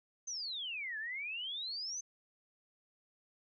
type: exponential two-way sweep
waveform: sine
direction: down then up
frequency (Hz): 6320 to 1684 to 6320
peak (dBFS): -38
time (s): 0.27-2.01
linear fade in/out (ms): 10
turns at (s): 0.98
effects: none